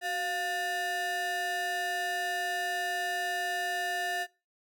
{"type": "ring-modulated tone", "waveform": "square", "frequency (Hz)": 538, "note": "C5", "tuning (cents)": 48, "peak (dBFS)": -28, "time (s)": [0.01, 4.27], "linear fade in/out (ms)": 50, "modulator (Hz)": 1240, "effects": ["noise-tail reverb RT60 0.3 s tail -23 dB re dry"]}